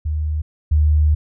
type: tone pair in turn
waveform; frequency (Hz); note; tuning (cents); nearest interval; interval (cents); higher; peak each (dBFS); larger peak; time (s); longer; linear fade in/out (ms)
sine; 76.6 / 75.85; D#2 / D#2; -27 / -44; unison; 17; first; -18 / -11; second; 0.05-0.42 / 0.71-1.15; second; 10
effects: none